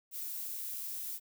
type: noise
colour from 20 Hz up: violet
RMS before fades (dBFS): -40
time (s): 0.11-1.2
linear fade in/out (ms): 50
effects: none